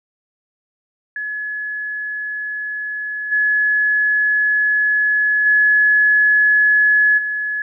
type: tone with level steps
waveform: sine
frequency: 1700 Hz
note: G#6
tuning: 40 cents sharp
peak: -22 / -13 / -10 / -19 dBFS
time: 1.16-7.62 s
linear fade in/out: 2 ms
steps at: 3.31 / 5.45 / 7.17 s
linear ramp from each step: 20 ms
effects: none